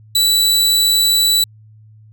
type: tone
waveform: sawtooth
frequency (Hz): 3951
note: B7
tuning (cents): 0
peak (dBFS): -8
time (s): 0.15-1.44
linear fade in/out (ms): 5
effects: added 108 Hz sine -41 dBFS peak until 2.12 s